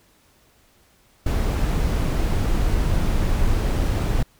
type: noise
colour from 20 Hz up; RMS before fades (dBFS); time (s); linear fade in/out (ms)
brown; -20; 1.26-4.23; 5
effects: pink hiss -58 dBFS RMS until 4.39 s